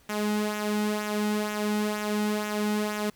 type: tone with flanger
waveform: sawtooth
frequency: 210.3 Hz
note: G#3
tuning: 22 cents sharp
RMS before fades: -28 dBFS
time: 0.09-3.1 s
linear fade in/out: 5 ms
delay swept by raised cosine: 0.21 to 1.81 ms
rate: 2.1 Hz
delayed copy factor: -0.55
effects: pink hiss -60 dBFS RMS until 3.15 s